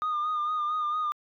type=tone with vibrato; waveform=sine; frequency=1221 Hz; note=D#6; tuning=33 cents flat; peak=-24 dBFS; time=0.02-1.12 s; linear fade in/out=0 ms; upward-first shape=sine; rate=4.4 Hz; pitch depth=38 cents each way; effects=tanh soft clip ceiling -24 dBFS